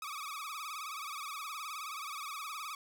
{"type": "tone with vibrato", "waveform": "sawtooth", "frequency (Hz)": 1200, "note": "D6", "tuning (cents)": 37, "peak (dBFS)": -36, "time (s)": [0.02, 2.75], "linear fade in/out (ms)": 2, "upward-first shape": "sine", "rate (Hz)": 19, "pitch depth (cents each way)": 130, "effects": []}